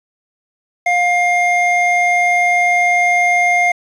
triangle tone pair together, 706.6 / 2120 Hz, F5 / C7, +20 / +22 cents, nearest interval octave + perfect fifth, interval 1902 cents, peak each -12 dBFS, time 0.86-3.72 s, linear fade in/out 5 ms, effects resampled to 24000 Hz + 7-bit

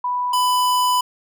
sine / square tone pair in turn, 987.8 / 996.4 Hz, B5 / B5, 0 / +15 cents, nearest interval unison, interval 15 cents, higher second, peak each -19 / -16 dBFS, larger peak second, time 0.04-0.33 / 0.33-1.01 s, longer second, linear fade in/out 5 ms, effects none

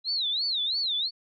sine tone with vibrato, 3951 Hz, B7, in tune, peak -25 dBFS, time 0.04-1.11 s, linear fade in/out 50 ms, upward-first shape sine, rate 3 Hz, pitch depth 230 cents each way, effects none

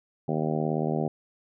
harmonic tone, 77.78 Hz, D#2, in tune, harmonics 2 / 3 / 4 / 5 / 6 / 7 / 8 / 9 / 10, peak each -29 / -31 / -35 / -32 / -36 / -36 / -37 / -36 / -38 dBFS, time 0.28-1.08 s, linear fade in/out 5 ms, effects none

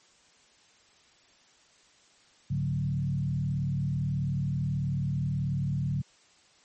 sine tone with frequency modulation, 139.5 Hz, C#3, 11 cents sharp, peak -26 dBFS, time 2.5-6.02 s, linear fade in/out 10 ms, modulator 38.4 Hz, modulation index 0.98, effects white hiss -61 dBFS RMS until 6.64 s + MP3 32 kbps

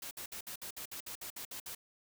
white noise bursts, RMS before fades -44 dBFS, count 12, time 0.02-1.75 s, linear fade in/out 5 ms, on 91 ms, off 58 ms, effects none

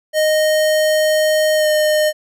square tone with pitch glide, 619 to 611.5 Hz, D#5 to D#5, -9 to -30 cents, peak -13 dBFS, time 0.13-2.13 s, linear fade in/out 50 ms, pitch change -21 cents, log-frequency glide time 1.56-1.67 s, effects none

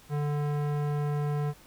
square tone with low-pass filter, 146.83 Hz, D3, in tune, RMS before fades -29 dBFS, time 0.09-1.54 s, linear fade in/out 50 ms, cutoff 1300 Hz, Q 0.74, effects pink hiss -55 dBFS RMS until 1.66 s

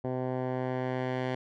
10% pulse tone with low-pass filter sweep, 128.1 Hz, C3, 36 cents flat, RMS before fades -32 dBFS, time 0.04-1.35 s, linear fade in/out 5 ms, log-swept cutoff 740 to 2800 Hz, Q 0.84, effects none

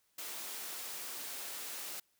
white high-pass noise, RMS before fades -43 dBFS, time 0.18-2 s, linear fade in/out 5 ms, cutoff 280 Hz, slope 12 dB/octave, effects white hiss -75 dBFS RMS until 2.19 s

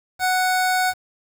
25% pulse tone, 740 Hz, F#5, in tune, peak -14 dBFS, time 0.19-0.94 s, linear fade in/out 50 ms, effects 7-bit

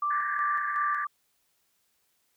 sine tone with tremolo, 1174.7 Hz, D6, in tune, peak -25 dBFS, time 0.02-1.07 s, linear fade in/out 5 ms, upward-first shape square, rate 2.7 Hz, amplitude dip 40%
white band-pass noise, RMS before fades -34 dBFS, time 0.1-1.05 s, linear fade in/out 10 ms, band 1600 to 1800 Hz, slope 96 dB/octave
effects white hiss -72 dBFS RMS until 2.36 s

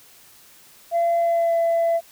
sine tone with pitch glide, 681 to 670.8 Hz, F5 to E5, -44 to +30 cents, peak -15 dBFS, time 0.91-2.01 s, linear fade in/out 50 ms, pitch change -26 cents, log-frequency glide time 1.19-1.55 s, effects tanh soft clip ceiling -15 dBFS + white hiss -50 dBFS RMS until 2.11 s

